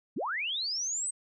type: linear sweep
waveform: sine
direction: up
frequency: 139 to 8372 Hz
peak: -30 dBFS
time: 0.16-1.11 s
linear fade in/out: 10 ms
effects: none